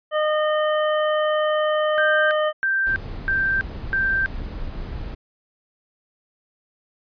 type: harmonic tone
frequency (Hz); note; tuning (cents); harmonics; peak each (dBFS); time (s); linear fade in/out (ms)
612; D#5; -29; 1 / 2 / 3 / 5; -19 / -25 / -29 / -33; 0.11-2.53; 50
type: tone bursts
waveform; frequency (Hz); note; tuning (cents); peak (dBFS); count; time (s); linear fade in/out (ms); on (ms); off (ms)
sine; 1569; G6; +1; -18; 4; 1.98-4.26; 0; 330; 320
type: noise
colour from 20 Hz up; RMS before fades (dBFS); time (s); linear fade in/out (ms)
brown; -31; 2.86-5.15; 10
effects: resampled to 11025 Hz